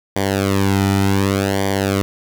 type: tone with flanger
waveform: sawtooth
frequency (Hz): 98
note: G2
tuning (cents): 0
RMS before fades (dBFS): -17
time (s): 0.16-2.02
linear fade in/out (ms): 0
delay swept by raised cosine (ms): 0.75 to 1.85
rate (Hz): 0.67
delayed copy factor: -0.95
effects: none